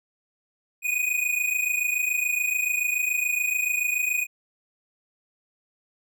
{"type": "tone pair together", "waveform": "square", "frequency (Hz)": [2462, 2489], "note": ["D#7", "D#7"], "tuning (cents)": [-19, 0], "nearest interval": "unison", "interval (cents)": 19, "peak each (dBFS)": [-27, -26], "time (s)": [0.82, 4.27], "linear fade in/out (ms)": 50, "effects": []}